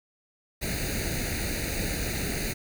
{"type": "noise with comb filter", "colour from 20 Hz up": "pink", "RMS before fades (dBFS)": -30, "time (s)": [0.61, 2.54], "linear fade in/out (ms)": 20, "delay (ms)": 0.46, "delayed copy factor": 0.85, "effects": []}